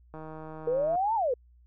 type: click train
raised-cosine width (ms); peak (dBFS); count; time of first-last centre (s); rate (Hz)
1; -29; 129; 0.14-0.955; 157
type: exponential two-way sweep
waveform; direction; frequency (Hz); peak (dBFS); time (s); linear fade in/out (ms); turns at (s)
sine; up then down; 466.2 to 933 to 466.2; -24; 0.67-1.34; 5; 1.15
effects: added 60 Hz sine -55 dBFS peak until 1.66 s